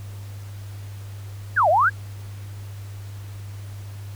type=exponential two-way sweep; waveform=sine; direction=down then up; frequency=1792 to 587.3 to 1707 Hz; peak=-14 dBFS; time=1.56-1.9 s; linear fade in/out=20 ms; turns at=1.69 s; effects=added 100 Hz sine -33 dBFS peak until 4.15 s + pink hiss -48 dBFS RMS until 4.15 s